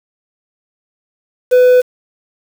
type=tone with quantisation; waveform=triangle; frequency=500 Hz; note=B4; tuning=21 cents sharp; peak=-3 dBFS; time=1.51-1.82 s; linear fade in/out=20 ms; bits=5; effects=none